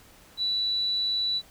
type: tone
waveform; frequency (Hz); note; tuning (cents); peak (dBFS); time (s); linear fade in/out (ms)
sine; 3951; B7; 0; -24; 0.37-1.42; 50
effects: pink hiss -54 dBFS RMS until 1.5 s